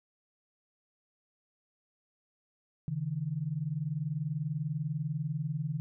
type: tone pair together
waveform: sine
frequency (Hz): 137.73 / 157.9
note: C#3 / D#3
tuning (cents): -11 / +26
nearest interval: major second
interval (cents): 237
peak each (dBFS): -35 / -33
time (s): 2.88-5.8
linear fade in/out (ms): 0
effects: none